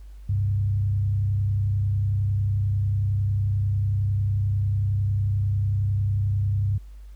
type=tone with frequency modulation; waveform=sine; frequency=100 Hz; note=G2; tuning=35 cents sharp; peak=-20 dBFS; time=0.29-6.78 s; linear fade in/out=5 ms; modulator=31.1 Hz; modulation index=0.49; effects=added 50 Hz sine -39 dBFS peak until 7.15 s + pink hiss -63 dBFS RMS until 7.15 s